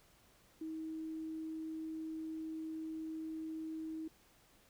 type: tone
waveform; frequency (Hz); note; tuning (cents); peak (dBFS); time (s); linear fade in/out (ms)
sine; 318.2; D#4; +39; -40; 0.61-4.08; 5
effects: pink hiss -67 dBFS RMS until 4.69 s